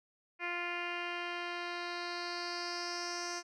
10% pulse tone with low-pass filter sweep, 349.2 Hz, F4, in tune, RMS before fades -39 dBFS, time 0.39-3.43 s, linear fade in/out 50 ms, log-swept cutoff 2400 to 6200 Hz, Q 4.3, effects none

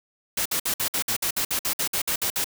white noise bursts, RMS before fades -25 dBFS, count 15, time 0.37-2.444 s, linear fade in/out 5 ms, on 86 ms, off 56 ms, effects none

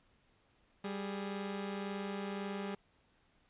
sawtooth tone pair together, 196.73 / 415.3 Hz, G3 / G#4, +6 / 0 cents, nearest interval octave + minor second, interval 1294 cents, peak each -35 / -40 dBFS, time 0.84-2.75 s, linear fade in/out 5 ms, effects pink hiss -71 dBFS RMS until 3.49 s + resampled to 8000 Hz

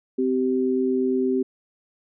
sine tone pair together, 258 / 386.6 Hz, C4 / G4, -24 / -24 cents, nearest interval perfect fifth, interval 700 cents, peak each -22 dBFS, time 0.18-1.43 s, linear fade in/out 10 ms, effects none

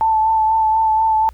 sine tone with vibrato, 880 Hz, A5, in tune, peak -12 dBFS, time 0.01-1.29 s, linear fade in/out 0 ms, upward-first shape sine, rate 4.1 Hz, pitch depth 21 cents each way, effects added 61 Hz sine -37 dBFS peak until 1.33 s + pink hiss -56 dBFS RMS until 1.33 s

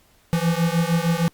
square beating tone pair, 164.81 / 171.31 Hz, E3 / F3, 0 / -33 cents, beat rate 6.5 Hz, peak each -22 dBFS, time 0.33-1.28 s, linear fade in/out 0 ms, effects pink hiss -58 dBFS RMS until 1.33 s + Opus 48 kbps

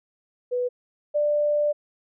sine tone pair in turn, 493.9 / 591.3 Hz, B4 / D5, 0 / +12 cents, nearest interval minor third, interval 312 cents, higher second, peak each -22 / -19 dBFS, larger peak second, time 0.51-0.69 / 1.14-1.73 s, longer second, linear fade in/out 20 ms, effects none

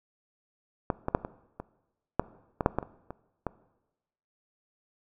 clicks, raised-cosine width 1 ms, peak -11 / -14 / -7 / -20 / -22 / -8 / -13 / -6 / -12 / -24 / -24 / -16 dBFS, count 12, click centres 0.902 / 1.084 / 1.149 / 1.249 / 1.6 / 2.196 / 2.608 / 2.661 / 2.786 / 2.828 / 3.106 / 3.467 s, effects noise-tail reverb RT60 1.0 s tail -19 dB re dry

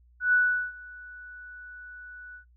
sine tone with ADSR envelope, 1480 Hz, F#6, in tune, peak -17 dBFS, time 0.2-2.45 s, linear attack 130 ms, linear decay 390 ms, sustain -24 dB, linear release 100 ms, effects noise-tail reverb RT60 0.1 s tail -18 dB re dry + added 60 Hz sine -56 dBFS peak until 2.56 s

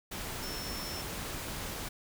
sine tone in noise, 5400 Hz, E8, 41 cents sharp, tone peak -42 dBFS, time 0.42-1.02 s, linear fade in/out 10 ms, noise pink, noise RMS -39 dBFS, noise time 0.11-1.89 s, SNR -6 dB, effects none

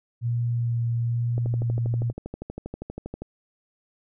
sine tone with vibrato, 118.1 Hz, A#2, 23 cents sharp, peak -22 dBFS, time 0.21-2.13 s, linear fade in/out 50 ms, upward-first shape sine, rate 1.1 Hz, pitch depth 12 cents each way
click train, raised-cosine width 2 ms, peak -20 dBFS, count 24, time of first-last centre 1.38-3.22 s, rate 12.5 Hz
effects none

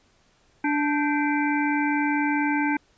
harmonic tone with a mistuned harmonic, 292.6 Hz, D4, 6 cents flat, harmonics 1 / 3 / 5 / 7 / 8, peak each -23 / -27 / -29 / -34 / -32 dBFS, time 0.64-2.77 s, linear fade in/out 5 ms, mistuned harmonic 5, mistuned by +110 cents, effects pink hiss -62 dBFS RMS until 2.97 s + resampled to 16000 Hz

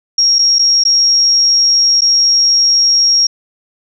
sine tone with dropouts, 5588 Hz, F8, in tune, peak -7 dBFS, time 0.18-3.27 s, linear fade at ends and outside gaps 5 ms, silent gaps 0.386-0.39 / 0.586-0.592 / 0.838-0.851 / 2.009-2.018 s, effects none

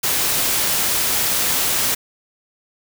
white noise, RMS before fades -19 dBFS, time 0.03-1.95 s, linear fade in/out 10 ms, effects none

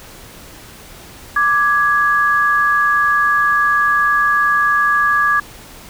sine tone pair together, 1174.7 / 1667 Hz, D6 / G#6, 0 / +6 cents, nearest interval tritone, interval 606 cents, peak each -14 dBFS, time 1.36-5.4 s, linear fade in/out 5 ms, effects pink hiss -38 dBFS RMS until 5.89 s

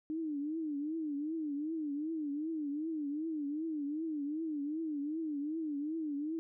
sine tone with vibrato, 304 Hz, D#4, 40 cents flat, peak -34 dBFS, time 0.1-6.39 s, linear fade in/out 0 ms, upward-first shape triangle, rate 2.6 Hz, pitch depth 150 cents each way, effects none

